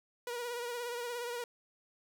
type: tone with vibrato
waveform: sawtooth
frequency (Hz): 480.5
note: B4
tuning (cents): -48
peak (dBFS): -33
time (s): 0.27-1.44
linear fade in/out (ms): 2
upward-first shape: triangle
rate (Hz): 17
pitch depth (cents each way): 49
effects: none